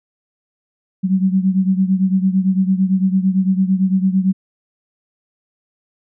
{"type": "beating tone pair", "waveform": "sine", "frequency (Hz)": [187.1, 196], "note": ["F#3", "G3"], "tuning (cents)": [20, 0], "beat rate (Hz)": 8.9, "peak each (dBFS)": [-14, -18], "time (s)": [1.03, 4.33], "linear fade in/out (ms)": 20, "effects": []}